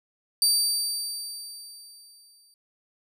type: tone with exponential decay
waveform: 25% pulse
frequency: 4645 Hz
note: D8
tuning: 20 cents flat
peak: -13 dBFS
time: 0.42-2.54 s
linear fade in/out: 1 ms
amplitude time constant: 460 ms
effects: none